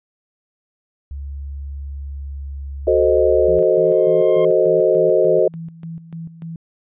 sine tone with pitch glide, 70 to 69.28 Hz, C#2 to C#2, +18 to 0 cents, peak -26 dBFS, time 1.11-3.59 s, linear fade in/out 0 ms, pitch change -18 cents, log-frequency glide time 1.74-2.8 s
sine chord, F# diminished seventh, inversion none, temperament equal, 370 / 440 / 523.3 / 622.3 Hz, F#4 / A4 / C5 / Eb5, 0 / 0 / 0 / 0 cents, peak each -17 dBFS, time 2.87-5.48 s, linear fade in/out 5 ms
sine tone with tremolo, 164.81 Hz, E3, in tune, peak -27 dBFS, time 3.48-6.56 s, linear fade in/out 2 ms, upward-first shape square, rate 3.4 Hz, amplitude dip 70%
sawtooth tone with exponential growth, 1061 Hz, C6, 24 cents sharp, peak -24 dBFS, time 3.62-4.45 s, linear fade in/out 2 ms, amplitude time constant 180 ms
effects resampled to 8000 Hz

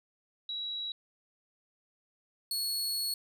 sine / sawtooth tone pair in turn, 3886 / 4362 Hz, B7 / C#8, -29 / -29 cents, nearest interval major second, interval 200 cents, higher second, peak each -34 / -28 dBFS, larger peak second, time 0.49-0.92 / 2.51-3.14 s, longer second, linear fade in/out 2 ms, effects none

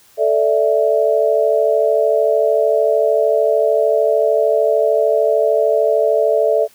sine chord, A suspended fourth, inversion none, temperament just, 440 / 586.7 / 660 Hz, A4 / D5 / E5, 0 / -2 / +2 cents, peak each -16 dBFS, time 0.17-6.68 s, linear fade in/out 50 ms, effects white hiss -50 dBFS RMS until 6.74 s

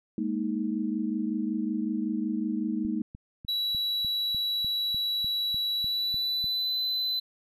sine chord, Ab suspended second, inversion none, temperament equal with one note detuned, 207.7 / 233.1 / 312.9 Hz, Ab3 / Bb3 / Eb4, 0 / 0 / +10 cents, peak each -31 dBFS, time 0.18-3.02 s, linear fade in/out 2 ms
click train, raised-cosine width 5 ms, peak -30 dBFS, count 13, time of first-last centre 2.85-6.443 s, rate 3.34 Hz
triangle tone with pitch glide, 3918 to 4023 Hz, B7 to B7, -15 to +31 cents, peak -25 dBFS, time 3.48-7.2 s, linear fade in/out 10 ms, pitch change +46 cents, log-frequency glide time 5.74-6.8 s
effects none

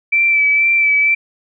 sine tone with vibrato, 2322 Hz, D7, 20 cents flat, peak -10 dBFS, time 0.12-1.15 s, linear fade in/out 10 ms, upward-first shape sine, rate 2.1 Hz, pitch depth 25 cents each way, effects none

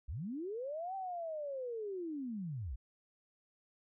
sine linear two-way sweep, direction up then down, 49 to 782 to 49 Hz, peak -38 dBFS, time 0.08-2.76 s, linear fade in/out 10 ms, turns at 0.95 s, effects none

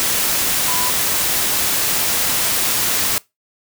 sine tone in noise, 996 Hz, B5, 14 cents sharp, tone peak -25 dBFS, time 0.68-0.9 s, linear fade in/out 0 ms, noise white, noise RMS -18 dBFS, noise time 0-3.18 s, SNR -10 dB, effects noise-tail reverb RT60 0.2 s tail -22 dB re dry

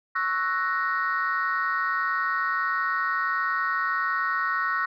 sine chord, F# dominant seventh, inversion second, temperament equal, 1108.7 / 1318.5 / 1480 / 1864.7 Hz, C#6 / E6 / F#6 / A#6, 0 / 0 / 0 / 0 cents, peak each -28 dBFS, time 0.15-4.86 s, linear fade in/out 10 ms, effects tanh soft clip ceiling -16 dBFS

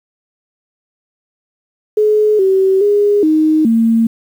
sine tone with pitch steps, 425.3 / 382.8 / 410.7 / 311.7 / 227.4 Hz, G#4 / G4 / G#4 / D#4 / A#3, +41 / -41 / -19 / +3 / -43 cents, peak -8 dBFS, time 1.97-4.07 s, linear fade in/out 5 ms, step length 420 ms, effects 7-bit

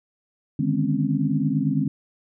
sine tone cluster, 147.5 / 156.7 / 206.6 / 254.7 / 274.1 Hz, D3 / D#3 / G#3 / C4 / C#4, +8 / +13 / -9 / -46 / -19 cents, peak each -26 dBFS, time 0.59-1.88 s, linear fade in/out 5 ms, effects none

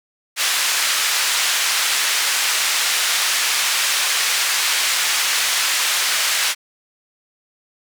pink band-pass noise, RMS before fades -19 dBFS, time 0.36-6.55 s, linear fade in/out 50 ms, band 1700 to 10000 Hz, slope 12 dB/octave, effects none

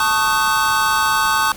square chord, D# half-diminished seventh, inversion second, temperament equal with one note detuned, 880 / 1108.7 / 1244.5 / 1516.3 Hz, A5 / C#6 / D#6 / F#6, 0 / 0 / 0 / +42 cents, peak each -21 dBFS, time 0-1.52 s, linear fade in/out 2 ms, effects pink hiss -36 dBFS RMS until 1.56 s

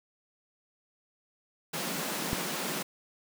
pink high-pass noise, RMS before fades -34 dBFS, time 1.73-2.83 s, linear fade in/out 10 ms, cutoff 150 Hz, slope 96 dB/octave
click, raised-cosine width 3 ms, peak -18 dBFS, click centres 2.331 s
effects none

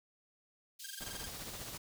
pink high-pass noise, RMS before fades -49 dBFS, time 0.79-1.78 s, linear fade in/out 10 ms, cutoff 3300 Hz, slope 24 dB/octave
10% pulse tone bursts, 1600 Hz, G6, 35 cents sharp, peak -34 dBFS, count 10, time 0.84-1.259 s, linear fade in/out 5 ms, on 23 ms, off 21 ms
pink noise with tremolo, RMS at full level -45 dBFS, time 1-1.78 s, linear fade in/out 10 ms, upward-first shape sine, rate 15 Hz, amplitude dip 55%
effects none

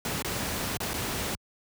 pink noise with dropouts, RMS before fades -31 dBFS, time 0.05-1.35 s, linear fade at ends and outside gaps 1 ms, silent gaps 0.223-0.246 / 0.771-0.803 / 0.934-0.94 s, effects high-pass 60 Hz 12 dB/octave

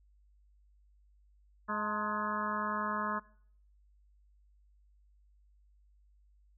harmonic tone with a mistuned harmonic, 210.6 Hz, G#3, 24 cents sharp, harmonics 1 / 2 / 3 / 4 / 5 / 6 / 7 / 8, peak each -39 / -47 / -43 / -45 / -36 / -38 / -43 / -42 dBFS, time 1.68-3.2 s, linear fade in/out 20 ms, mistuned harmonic 4, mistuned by +89 cents, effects noise-tail reverb RT60 0.6 s tail -22 dB re dry + added 50 Hz sine -62 dBFS peak until 6.57 s

